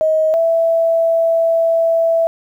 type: tone pair in turn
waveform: sine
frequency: 630 / 660.9 Hz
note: D#5 / E5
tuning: +21 / +4 cents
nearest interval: minor second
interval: 83 cents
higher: second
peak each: -11 dBFS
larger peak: neither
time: 0.01-0.34 / 0.34-2.27 s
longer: second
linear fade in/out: 0 ms
effects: 8-bit